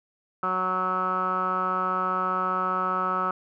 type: tone with low-pass filter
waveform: 10% pulse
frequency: 185 Hz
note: F#3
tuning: in tune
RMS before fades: -26 dBFS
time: 0.43-3.31 s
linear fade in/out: 2 ms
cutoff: 1300 Hz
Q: 9.6
effects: none